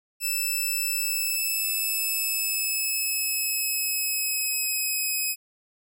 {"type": "tone with pitch glide", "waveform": "5% pulse", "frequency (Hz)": [2637, 2537], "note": ["E7", "D#7"], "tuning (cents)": [0, 33], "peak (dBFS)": -16, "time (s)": [0.2, 5.36], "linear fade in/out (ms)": 50, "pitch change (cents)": -67, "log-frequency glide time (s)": [0.9, 5.15], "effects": []}